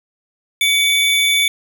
square tone pair together, 2259 / 3505 Hz, C#7 / A7, +32 / -7 cents, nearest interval minor sixth, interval 761 cents, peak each -16 dBFS, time 0.61-1.48 s, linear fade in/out 2 ms, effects none

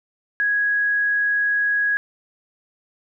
sine tone, 1661.2 Hz, G#6, in tune, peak -17 dBFS, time 0.4-1.97 s, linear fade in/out 0 ms, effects none

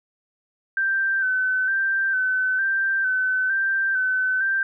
sine tone with vibrato, 1544 Hz, G6, 27 cents flat, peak -19 dBFS, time 0.77-4.63 s, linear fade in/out 2 ms, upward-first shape square, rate 1.1 Hz, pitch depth 30 cents each way, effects none

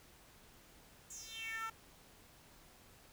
10% pulse tone with high-pass filter sweep, 449 Hz, A4, 35 cents sharp, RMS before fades -45 dBFS, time 1.1-1.7 s, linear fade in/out 5 ms, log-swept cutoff 7700 to 1100 Hz, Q 5.5, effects pink hiss -62 dBFS RMS until 3.12 s

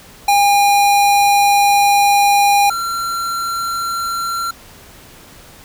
square tone pair in turn, 810 / 1367 Hz, G#5 / F6, -43 / -37 cents, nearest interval major sixth, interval 906 cents, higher second, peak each -10 / -19 dBFS, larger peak first, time 0.28-2.7 / 2.7-4.51 s, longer first, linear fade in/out 5 ms, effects pink hiss -41 dBFS RMS until 5.64 s

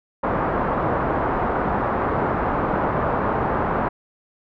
white low-pass noise, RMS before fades -22 dBFS, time 0.23-3.89 s, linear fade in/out 10 ms, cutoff 1200 Hz, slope 24 dB/octave, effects none

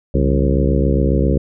harmonic tone with a mistuned harmonic, 67.4 Hz, C#2, 48 cents flat, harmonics 1 / 2 / 3 / 4 / 5 / 6 / 7 / 8, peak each -16 / -19 / -21 / -22 / -23 / -24 / -24 / -25 dBFS, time 0.14-1.38 s, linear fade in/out 5 ms, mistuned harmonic 2, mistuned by +140 cents, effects none

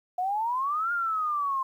sine exponential two-way sweep, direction up then down, 710 to 1425 to 1049 Hz, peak -25 dBFS, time 0.18-1.63 s, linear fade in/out 5 ms, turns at 0.92 s, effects 10-bit

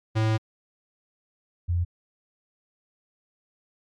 square / sine tone pair in turn, 110 / 86.98 Hz, A2 / F2, 0 / -6 cents, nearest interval major third, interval 406 cents, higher first, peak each -21 dBFS, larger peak neither, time 0.15-0.38 / 1.68-1.85 s, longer first, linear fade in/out 20 ms, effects low-pass 5000 Hz 12 dB/octave + MP3 96 kbps

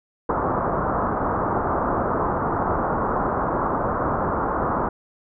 white low-pass noise, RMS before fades -23 dBFS, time 0.29-4.89 s, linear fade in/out 5 ms, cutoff 1300 Hz, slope 48 dB/octave, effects none

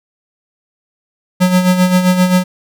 square tone with tremolo, 182.4 Hz, F#3, 24 cents flat, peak -7 dBFS, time 1.4-2.44 s, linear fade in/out 20 ms, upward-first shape sine, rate 7.6 Hz, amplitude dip 60%, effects none

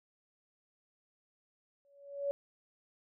sine tone with exponential growth, 564 Hz, C#5, 30 cents sharp, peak -28 dBFS, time 1.85-2.31 s, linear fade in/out 0 ms, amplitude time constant 100 ms, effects none

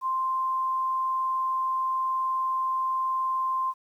sine tone, 1046.5 Hz, C6, in tune, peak -24 dBFS, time 0.01-3.74 s, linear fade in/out 50 ms, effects 10-bit

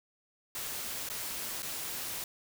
white noise with dropouts, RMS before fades -38 dBFS, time 0.55-2.24 s, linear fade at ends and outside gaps 2 ms, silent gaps 1.089-1.099 / 1.622-1.629 s, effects none

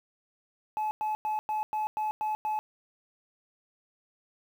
sine tone bursts, 858 Hz, A5, 44 cents flat, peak -25 dBFS, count 8, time 0.77-2.59 s, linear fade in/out 0 ms, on 140 ms, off 100 ms, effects tanh soft clip ceiling -26 dBFS + 9-bit

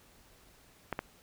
clicks, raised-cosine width 0.5 ms, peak -18 dBFS, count 2, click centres 0.927 / 0.991 s, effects pink hiss -61 dBFS RMS until 1.22 s

